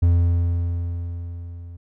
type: tone with level ramp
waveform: triangle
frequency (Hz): 86.1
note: F2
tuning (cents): -24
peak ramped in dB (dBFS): -10 to -33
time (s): 0.02-1.77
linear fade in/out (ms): 10
effects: none